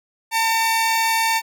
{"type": "tone pair together", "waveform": "sawtooth", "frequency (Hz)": [902.3, 2276], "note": ["A5", "C#7"], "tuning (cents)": [43, 45], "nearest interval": "octave + major third", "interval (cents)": 1602, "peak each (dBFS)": [-14, -21], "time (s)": [0.31, 1.42], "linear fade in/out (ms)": 50, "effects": []}